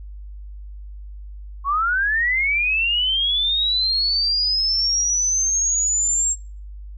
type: linear sweep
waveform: sine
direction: up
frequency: 1077 to 7560 Hz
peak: -17 dBFS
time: 1.64-6.36 s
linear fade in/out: 50 ms
effects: noise-tail reverb RT60 0.4 s tail -24 dB re dry + added 50 Hz sine -33 dBFS peak until 6.97 s